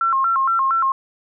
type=tone with vibrato; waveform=sine; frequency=1203 Hz; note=D6; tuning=41 cents sharp; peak=-15 dBFS; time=0.01-0.92 s; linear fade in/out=2 ms; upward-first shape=square; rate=4.3 Hz; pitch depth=200 cents each way; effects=none